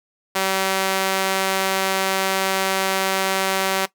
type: tone with high-pass filter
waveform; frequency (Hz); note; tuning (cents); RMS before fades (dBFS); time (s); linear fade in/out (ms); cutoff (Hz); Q
sawtooth; 191.5; G3; -40; -21; 0.35-3.86; 10; 570; 0.64
effects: noise-tail reverb RT60 0.1 s tail -17 dB re dry